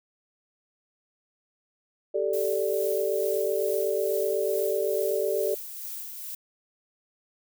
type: chord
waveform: sine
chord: G suspended second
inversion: none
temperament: equal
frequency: 392 / 440 / 587.3 Hz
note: G4 / A4 / D5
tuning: 0 / 0 / 0 cents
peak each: -28 dBFS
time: 2.14-5.55 s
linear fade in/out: 10 ms
type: noise with tremolo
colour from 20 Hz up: violet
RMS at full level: -36 dBFS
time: 2.33-6.35 s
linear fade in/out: 5 ms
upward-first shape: sine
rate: 2.3 Hz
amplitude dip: 35%
effects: none